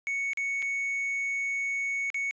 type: tone with dropouts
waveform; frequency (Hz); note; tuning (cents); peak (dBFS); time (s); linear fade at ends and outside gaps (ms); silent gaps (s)
triangle; 2220; C#7; +2; -26; 0.07-2.31; 0; 0.333-0.373 / 0.621-0.625 / 2.102-2.144
effects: resampled to 16000 Hz